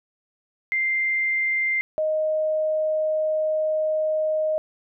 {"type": "tone pair in turn", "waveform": "sine", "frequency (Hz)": [2093, 622.3], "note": ["C7", "D#5"], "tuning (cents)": [0, 0], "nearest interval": "octave + major sixth", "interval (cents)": 2100, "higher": "first", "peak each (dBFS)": -20, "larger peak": "neither", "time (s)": [[0.72, 1.81], [1.98, 4.58]], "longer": "second", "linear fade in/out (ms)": 0, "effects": []}